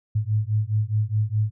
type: beating tone pair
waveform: sine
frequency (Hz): 104.8 / 109.6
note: G#2 / A2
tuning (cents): +16 / -6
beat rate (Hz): 4.8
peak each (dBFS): -23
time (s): 0.15-1.51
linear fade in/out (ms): 10
effects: none